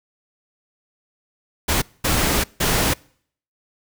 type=noise bursts at uneven times; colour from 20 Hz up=pink; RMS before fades=-19 dBFS; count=3; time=1.68-1.82 / 2.04-2.44 / 2.6-2.94 s; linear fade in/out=10 ms; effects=noise-tail reverb RT60 0.6 s tail -26 dB re dry